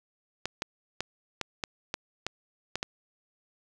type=clicks; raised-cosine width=0.2 ms; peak=-13 dBFS; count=9; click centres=0.456 / 0.621 / 1.006 / 1.413 / 1.638 / 1.941 / 2.266 / 2.756 / 2.829 s; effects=none